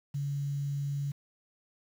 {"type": "tone with quantisation", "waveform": "sine", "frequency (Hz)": 141.6, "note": "C#3", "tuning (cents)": 37, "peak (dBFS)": -30, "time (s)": [0.14, 1.12], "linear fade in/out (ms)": 10, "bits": 9, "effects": []}